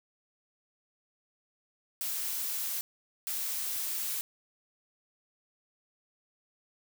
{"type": "noise bursts at uneven times", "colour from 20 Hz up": "blue", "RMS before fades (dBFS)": -34, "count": 2, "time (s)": [[2.01, 2.81], [3.27, 4.21]], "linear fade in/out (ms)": 0, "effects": []}